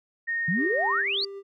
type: tone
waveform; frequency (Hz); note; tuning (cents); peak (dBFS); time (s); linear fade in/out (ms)
sine; 1849; A#6; -15; -25; 0.27-1.03; 20
type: exponential sweep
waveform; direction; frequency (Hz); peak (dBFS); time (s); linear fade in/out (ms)
sine; up; 155.3 to 4785; -24; 0.48-1.25; 5
type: tone with tremolo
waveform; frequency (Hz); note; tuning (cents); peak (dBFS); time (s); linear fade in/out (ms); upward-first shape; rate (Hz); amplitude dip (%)
triangle; 395.5; G4; +15; -31; 0.56-1.43; 50; triangle; 3.6; 35
effects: none